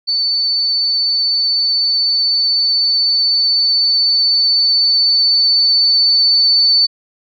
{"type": "tone with level ramp", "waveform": "sine", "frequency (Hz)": 4508, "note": "C#8", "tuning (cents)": 28, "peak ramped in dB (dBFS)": [-13, -8], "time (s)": [0.07, 6.87], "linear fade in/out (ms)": 20, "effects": []}